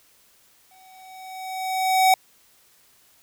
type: tone with exponential growth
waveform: square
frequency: 754 Hz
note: F#5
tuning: 32 cents sharp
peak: -13 dBFS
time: 0.71-2.14 s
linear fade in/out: 2 ms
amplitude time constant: 310 ms
effects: white hiss -58 dBFS RMS until 3.22 s